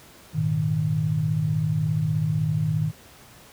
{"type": "chord", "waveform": "sine", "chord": "Ab suspended second", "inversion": "none", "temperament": "equal with one note detuned", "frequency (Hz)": [103.83, 119.06, 155.56], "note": ["Ab2", "Bb2", "Eb3"], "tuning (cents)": [0, 37, 0], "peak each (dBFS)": [-28, -28, -22], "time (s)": [0.33, 2.92], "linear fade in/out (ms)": 50, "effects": ["pink hiss -49 dBFS RMS until 3.52 s", "high-pass 60 Hz 12 dB/octave"]}